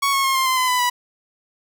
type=tone with pitch steps; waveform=sawtooth; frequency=1113 / 1093.2 / 1073.8 / 1054.8 / 1036.1 / 1017.7 / 999.6 / 981.9 Hz; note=C#6 / C#6 / C6 / C6 / C6 / C6 / B5 / B5; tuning=+7 / -24 / +45 / +14 / -17 / -48 / +21 / -10 cents; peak=-13 dBFS; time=0.02-0.9 s; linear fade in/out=10 ms; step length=110 ms; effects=none